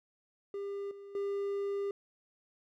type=tone with level steps; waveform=triangle; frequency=400 Hz; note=G4; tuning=35 cents sharp; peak=-34 / -44 / -30 dBFS; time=0.54-1.91 s; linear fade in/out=2 ms; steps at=0.91 / 1.15 s; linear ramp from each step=2 ms; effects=none